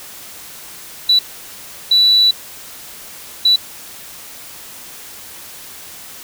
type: tone bursts at uneven times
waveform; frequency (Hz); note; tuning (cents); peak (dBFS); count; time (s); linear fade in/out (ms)
sine; 3951; B7; 0; -7; 3; 1.09-1.19 / 1.91-2.31 / 3.45-3.56; 5
effects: tanh soft clip ceiling -3 dBFS + white hiss -35 dBFS RMS until 6.23 s